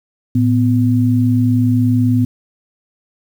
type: tone pair together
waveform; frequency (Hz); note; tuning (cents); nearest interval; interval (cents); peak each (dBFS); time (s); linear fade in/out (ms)
sine; 111.77 / 250.2; A2 / B3; +28 / +23; octave + major second; 1395; -13; 0.35-2.25; 5
effects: 7-bit